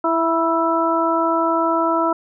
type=harmonic tone with a mistuned harmonic; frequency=330.5 Hz; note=E4; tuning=5 cents sharp; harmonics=1 / 2 / 3 / 4; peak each=-21 / -21 / -21 / -21 dBFS; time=0.04-2.13 s; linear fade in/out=5 ms; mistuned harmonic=3; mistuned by=-22 cents; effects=none